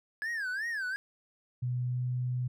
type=tone with vibrato; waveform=triangle; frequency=1670 Hz; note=G#6; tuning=9 cents sharp; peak=-30 dBFS; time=0.22-0.96 s; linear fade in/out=0 ms; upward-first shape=sine; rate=2.7 Hz; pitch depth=210 cents each way
type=tone with pitch glide; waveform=sine; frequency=124.1 to 125.04 Hz; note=B2 to B2; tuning=+9 to +22 cents; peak=-29 dBFS; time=1.62-2.48 s; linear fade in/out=10 ms; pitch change=+13 cents; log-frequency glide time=1.86-2 s
effects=none